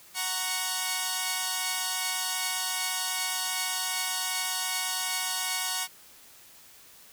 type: chord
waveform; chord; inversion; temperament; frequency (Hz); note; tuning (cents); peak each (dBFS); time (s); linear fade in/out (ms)
5% pulse; F# major; none; equal; 740 / 932.3 / 1108.7; F#5 / A#5 / C#6; 0 / 0 / 0; -21; 0.14-5.88; 50
effects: white hiss -53 dBFS RMS until 7.12 s